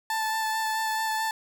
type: tone with vibrato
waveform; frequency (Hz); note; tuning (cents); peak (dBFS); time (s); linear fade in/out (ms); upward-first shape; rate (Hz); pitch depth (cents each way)
30% pulse; 880; A5; 0; -23; 0.1-1.31; 2; sine; 4.6; 15
effects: none